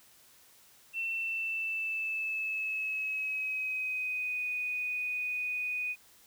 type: tone with pitch glide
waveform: sine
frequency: 2692 to 2483 Hz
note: E7 to D#7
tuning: +36 to -4 cents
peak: -31 dBFS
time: 0.93-5.96 s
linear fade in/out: 50 ms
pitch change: -140 cents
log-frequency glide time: 1.09-4.45 s
effects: white hiss -60 dBFS RMS until 6.26 s